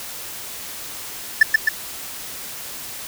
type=tone with echo; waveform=triangle; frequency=1758 Hz; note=A6; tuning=2 cents flat; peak=-4 dBFS; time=1.41-1.43 s; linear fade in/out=5 ms; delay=130 ms; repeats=2; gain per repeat=-3 dB; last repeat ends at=1.69 s; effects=white hiss -33 dBFS RMS until 3.07 s